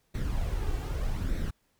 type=noise with flanger; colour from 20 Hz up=brown; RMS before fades=-30 dBFS; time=0.14-1.51 s; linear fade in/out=10 ms; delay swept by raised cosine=0.5 to 2.6 ms; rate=0.82 Hz; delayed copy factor=+0.55; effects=pink hiss -72 dBFS RMS until 1.79 s